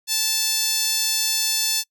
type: tone with high-pass filter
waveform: sawtooth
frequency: 879 Hz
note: A5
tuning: 2 cents flat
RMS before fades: -22 dBFS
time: 0.07-1.84 s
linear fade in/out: 50 ms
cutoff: 4700 Hz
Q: 1.4
effects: noise-tail reverb RT60 0.1 s tail -26 dB re dry